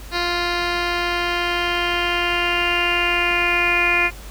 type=tone with low-pass filter sweep; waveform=10% pulse; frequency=349.2 Hz; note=F4; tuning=in tune; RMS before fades=-20 dBFS; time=0.11-4.11 s; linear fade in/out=50 ms; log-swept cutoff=3900 to 2400 Hz; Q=8; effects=added 50 Hz sine -35 dBFS peak until 4.3 s + pink hiss -41 dBFS RMS until 4.3 s